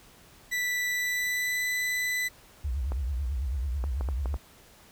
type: tone with pitch glide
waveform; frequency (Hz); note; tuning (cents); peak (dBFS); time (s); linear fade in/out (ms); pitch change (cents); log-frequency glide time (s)
40% pulse; 1974 to 1994.6; B6 to B6; -1 to +17; -26; 0.51-2.29; 20; +18; 0.91-1.65
type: tone with vibrato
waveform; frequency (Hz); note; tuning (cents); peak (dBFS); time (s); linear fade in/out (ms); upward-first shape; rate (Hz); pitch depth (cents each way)
sine; 66; C2; +16; -27; 2.64-4.37; 10; triangle; 9.1; 260
type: clicks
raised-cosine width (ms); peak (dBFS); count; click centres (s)
1; -23; 6; 2.92 / 3.84 / 4.01 / 4.088 / 4.258 / 4.342
effects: pink hiss -55 dBFS RMS until 4.91 s